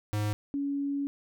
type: tone pair in turn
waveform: square / sine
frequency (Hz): 105 / 281.4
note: G#2 / C#4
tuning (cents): +19 / +26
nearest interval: octave + perfect fourth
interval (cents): 1707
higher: second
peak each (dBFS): -28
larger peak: neither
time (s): 0.13-0.33 / 0.54-1.07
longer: second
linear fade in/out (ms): 0
effects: none